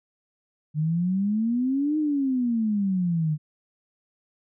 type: exponential two-way sweep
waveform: sine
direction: up then down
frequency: 148.7 to 310.8 to 148.7 Hz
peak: -21 dBFS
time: 0.74-3.38 s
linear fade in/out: 50 ms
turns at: 1.98 s
effects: none